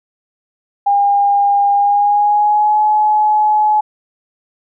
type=tone with pitch glide; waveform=sine; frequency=807 to 849.6 Hz; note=G#5 to G#5; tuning=-50 to +39 cents; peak=-9 dBFS; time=0.86-3.81 s; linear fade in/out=10 ms; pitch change=+89 cents; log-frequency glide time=1.73-2.81 s; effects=none